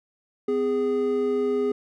triangle tone pair together, 254.2 / 412.2 Hz, C4 / G#4, -50 / -13 cents, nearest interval minor sixth, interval 837 cents, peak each -26 / -20 dBFS, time 0.48-1.72 s, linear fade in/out 5 ms, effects none

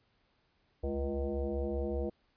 sine tone with frequency modulation, 205.9 Hz, G#3, 15 cents flat, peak -31 dBFS, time 0.83-2.1 s, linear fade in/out 10 ms, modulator 139 Hz, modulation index 2.8, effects pink hiss -73 dBFS RMS until 2.36 s + resampled to 11025 Hz

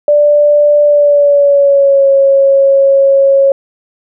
sine tone with pitch glide, 588 to 548.6 Hz, D5 to C#5, +2 to -18 cents, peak -4 dBFS, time 0.08-3.52 s, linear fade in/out 2 ms, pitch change -120 cents, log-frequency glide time 0.84-2.08 s, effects none

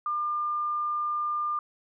sine tone, 1200 Hz, D6, 37 cents sharp, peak -26 dBFS, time 0.06-1.59 s, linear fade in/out 2 ms, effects none

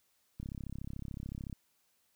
click train, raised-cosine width 5 ms, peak -29 dBFS, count 39, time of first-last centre 0.4-1.528 s, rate 33.7 Hz, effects white hiss -74 dBFS RMS until 2.15 s

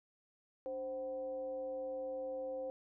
sine tone with frequency modulation, 524 Hz, C5, 2 cents sharp, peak -38 dBFS, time 0.66-2.7 s, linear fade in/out 0 ms, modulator 233 Hz, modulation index 0.43, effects none

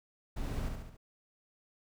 brown noise with echo, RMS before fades -37 dBFS, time 0.36-0.69 s, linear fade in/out 10 ms, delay 70 ms, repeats 4, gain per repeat -4 dB, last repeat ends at 0.97 s, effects none

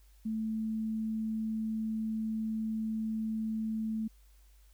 sine tone, 220 Hz, A3, in tune, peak -31 dBFS, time 0.25-4.08 s, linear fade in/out 10 ms, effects added 50 Hz sine -57 dBFS peak until 4.73 s + white hiss -69 dBFS RMS until 4.73 s

